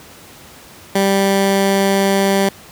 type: tone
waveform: 15% pulse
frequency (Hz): 196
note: G3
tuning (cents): 0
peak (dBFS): -6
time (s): 0.95-2.49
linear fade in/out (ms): 5
effects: pink hiss -40 dBFS RMS until 2.71 s + high-pass 80 Hz 12 dB/octave